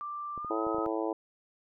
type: tone with pitch glide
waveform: sine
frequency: 1179 to 1270.9 Hz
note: D6 to D#6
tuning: +6 to +36 cents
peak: -35 dBFS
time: 0.01-0.86 s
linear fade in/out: 0 ms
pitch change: +130 cents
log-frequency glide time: 0.37-0.59 s
type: clicks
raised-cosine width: 2 ms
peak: -32 dBFS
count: 6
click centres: 0.377 / 0.447 / 0.668 / 0.746 / 0.784 / 0.865 s
type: harmonic tone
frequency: 110 Hz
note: A2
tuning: in tune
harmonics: 3 / 4 / 5 / 6 / 7 / 8 / 9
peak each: -33 / -35 / -37 / -39 / -40 / -41 / -42 dBFS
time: 0.5-1.13 s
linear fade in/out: 5 ms
effects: none